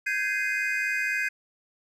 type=chord; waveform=triangle; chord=Ab major seventh; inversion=third; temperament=just; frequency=1557.4 / 1661.2 / 2077 / 2492 Hz; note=G6 / Ab6 / C7 / Eb7; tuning=-12 / 0 / -13 / +2 cents; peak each=-29 dBFS; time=0.06-1.29 s; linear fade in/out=10 ms; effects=none